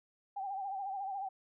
sine tone with vibrato, 784 Hz, G5, in tune, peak -36 dBFS, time 0.36-1.29 s, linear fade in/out 10 ms, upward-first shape sine, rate 14 Hz, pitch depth 65 cents each way, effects none

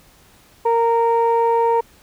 sine tone pair together, 463 / 926 Hz, A#4 / A#5, -12 / -12 cents, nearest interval octave, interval 1200 cents, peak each -15 dBFS, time 0.65-1.81 s, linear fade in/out 10 ms, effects tanh soft clip ceiling -9 dBFS + pink hiss -51 dBFS RMS until 2.02 s

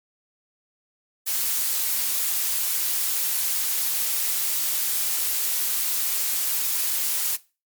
blue noise, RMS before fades -24 dBFS, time 1.26-7.37 s, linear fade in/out 20 ms, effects noise-tail reverb RT60 0.3 s tail -19 dB re dry + MP3 96 kbps

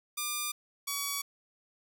5% pulse tone pair in turn, 1200 / 1132.6 Hz, D6 / C#6, +37 / +37 cents, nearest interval minor second, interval 100 cents, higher first, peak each -20 dBFS, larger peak neither, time 0.17-0.52 / 0.87-1.22 s, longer neither, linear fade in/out 10 ms, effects none

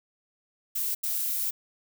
violet noise bursts at uneven times, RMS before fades -29 dBFS, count 2, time 0.75-0.95 / 1.03-1.51 s, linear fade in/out 10 ms, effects none

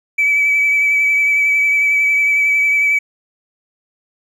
triangle tone with vibrato, 2296 Hz, D7, 40 cents flat, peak -8 dBFS, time 0.18-2.99 s, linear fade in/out 10 ms, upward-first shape triangle, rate 11 Hz, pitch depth 24 cents each way, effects tanh soft clip ceiling -8 dBFS + resampled to 32000 Hz

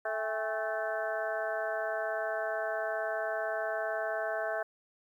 harmonic tone with a mistuned harmonic, 218.9 Hz, A3, 9 cents flat, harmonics 2 / 3 / 4 / 5 / 6 / 7 / 8, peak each -41 / -33 / -41 / -44 / -45 / -38 / -43 dBFS, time 0.05-4.63 s, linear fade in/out 5 ms, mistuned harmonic 4, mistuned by -120 cents, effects 11-bit

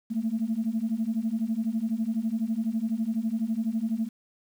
sine beating tone pair, 217.2 / 229.2 Hz, A3 / A#3, -22 / -29 cents, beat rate 12 Hz, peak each -28 / -27 dBFS, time 0.1-4.09 s, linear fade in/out 20 ms, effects tanh soft clip ceiling -19 dBFS + 9-bit

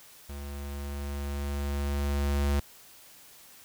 square tone with level ramp, 71 Hz, C#2, 42 cents sharp, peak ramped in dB -38 to -24 dBFS, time 0.29-2.6 s, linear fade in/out 5 ms, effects white hiss -53 dBFS RMS until 3.64 s

